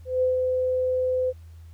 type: tone with ADSR envelope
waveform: sine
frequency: 510 Hz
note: C5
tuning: 44 cents flat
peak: -18 dBFS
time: 0.05-1.33 s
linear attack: 170 ms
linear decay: 140 ms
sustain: -3 dB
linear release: 39 ms
effects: added 82 Hz sine -42 dBFS peak until 1.73 s + pink hiss -63 dBFS RMS until 1.73 s